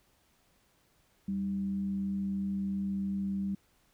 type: tone with frequency modulation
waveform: sine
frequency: 196 Hz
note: G3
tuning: in tune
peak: -30 dBFS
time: 1.28-3.55 s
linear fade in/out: 5 ms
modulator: 113 Hz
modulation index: 0.25
effects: pink hiss -69 dBFS RMS until 3.93 s